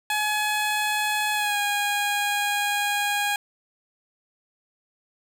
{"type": "tone with pitch glide", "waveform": "15% pulse", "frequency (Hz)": [846, 819.1], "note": ["G#5", "G#5"], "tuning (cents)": [32, -24], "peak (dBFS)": -16, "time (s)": [0.1, 3.36], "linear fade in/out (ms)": 2, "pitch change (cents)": -56, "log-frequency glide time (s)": [1.34, 1.58], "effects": []}